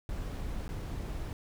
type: noise with dropouts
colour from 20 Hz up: brown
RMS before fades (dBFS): -37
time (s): 0.09-1.33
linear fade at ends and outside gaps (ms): 1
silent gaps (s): 0.68-0.69
effects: none